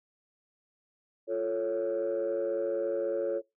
sine chord, F augmented, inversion none, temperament equal, 349.2 / 440 / 554.4 Hz, F4 / A4 / C#5, 0 / 0 / 0 cents, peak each -33 / -31 / -29 dBFS, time 1.27-3.42 s, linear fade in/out 50 ms, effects noise-tail reverb RT60 0.2 s tail -21 dB re dry + tanh soft clip ceiling -23 dBFS

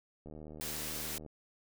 click train, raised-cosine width 2 ms, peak -35 dBFS, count 78, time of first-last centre 0.26-1.263 s, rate 76.8 Hz
white high-pass noise, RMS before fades -40 dBFS, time 0.61-1.18 s, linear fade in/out 0 ms, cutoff 200 Hz, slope 48 dB/octave
effects none

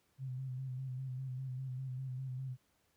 sine tone with vibrato, 130 Hz, C3, 11 cents flat, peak -38 dBFS, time 0.18-2.57 s, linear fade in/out 50 ms, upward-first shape square, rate 5 Hz, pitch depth 37 cents each way, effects pink hiss -75 dBFS RMS until 2.96 s + high-pass 60 Hz 12 dB/octave

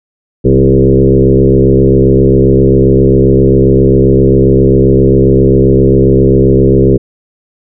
sine tone with frequency modulation, 259.4 Hz, C4, 15 cents flat, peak -3 dBFS, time 0.44-6.98 s, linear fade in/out 20 ms, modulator 67.5 Hz, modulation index 3, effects none

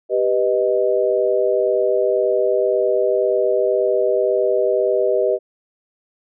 sine chord, G augmented, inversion none, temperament equal, 392 / 493.9 / 622.3 Hz, G4 / B4 / D#5, 0 / 0 / 0 cents, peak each -19 dBFS, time 0.09-5.39 s, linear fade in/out 50 ms, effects none

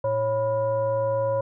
sine tone with frequency modulation, 549 Hz, C#5, 17 cents flat, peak -21 dBFS, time 0.04-1.41 s, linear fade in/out 5 ms, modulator 436 Hz, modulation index 0.67, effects none

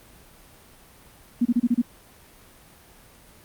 sine tone bursts, 240 Hz, B3, 49 cents flat, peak -16 dBFS, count 6, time 1.41-1.819 s, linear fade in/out 10 ms, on 44 ms, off 29 ms, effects pink hiss -51 dBFS RMS until 3.44 s + Opus 32 kbps

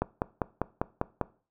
click train, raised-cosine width 1 ms, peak -12 dBFS, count 7, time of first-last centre 0.02-1.213 s, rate 5.03 Hz, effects noise-tail reverb RT60 0.4 s tail -20 dB re dry

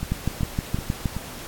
two click trains, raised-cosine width 5 ms, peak -15 / -10 dBFS, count 4 / 7, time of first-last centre 0.03-1.166 / 0.12-1.058 s, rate 2.64 / 6.4 Hz, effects pink hiss -38 dBFS RMS until 1.47 s + AAC 64 kbps

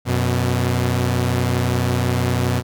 sawtooth tone pair together, 91.2 / 123.47 Hz, F#2 / B2, -24 / 0 cents, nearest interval perfect fourth, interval 524 cents, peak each -17 / -15 dBFS, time 0.05-2.63 s, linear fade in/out 50 ms, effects none

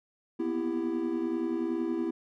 triangle tone cluster, 241 / 251.5 / 332.1 / 394.5 Hz, B3 / B3 / E4 / G4, -42 / +32 / +13 / +11 cents, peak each -37 / -33 / -28 / -35 dBFS, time 0.39-2.11 s, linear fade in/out 10 ms, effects none

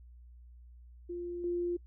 sine tone with level steps, 349.2 Hz, F4, in tune, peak -36 / -30 dBFS, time 1.09-1.77 s, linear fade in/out 10 ms, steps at 1.44 s, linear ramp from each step 2 ms, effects noise-tail reverb RT60 0.1 s tail -26 dB re dry + added 60 Hz sine -51 dBFS peak until 1.86 s

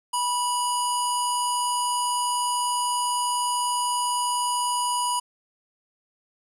square tone with low-pass filter, 977 Hz, B5, 19 cents flat, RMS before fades -25 dBFS, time 0.13-5.2 s, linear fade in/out 10 ms, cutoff 10000 Hz, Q 9.1, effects 9-bit

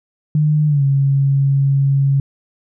sine tone with pitch glide, 151.4 to 138.03 Hz, D#3 to C#3, -47 to -7 cents, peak -11 dBFS, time 0.35-2.2 s, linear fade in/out 2 ms, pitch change -160 cents, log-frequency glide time 0.67-0.83 s, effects none

